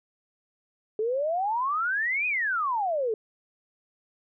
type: exponential two-way sweep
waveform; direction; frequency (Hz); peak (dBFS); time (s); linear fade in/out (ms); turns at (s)
sine; up then down; 419.7 to 2536 to 419.7; -24; 0.99-3.14; 2; 2.27
effects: none